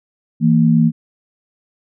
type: tone pair together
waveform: sine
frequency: 163.2 / 230.8 Hz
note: E3 / A#3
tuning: -17 / -17 cents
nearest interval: tritone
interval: 600 cents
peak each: -12 dBFS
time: 0.4-0.92 s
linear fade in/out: 50 ms
effects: none